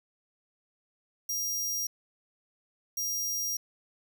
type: tone bursts at uneven times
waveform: sawtooth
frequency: 5700 Hz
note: F8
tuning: 34 cents sharp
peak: -27 dBFS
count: 2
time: 1.29-1.87 / 2.97-3.57 s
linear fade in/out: 5 ms
effects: none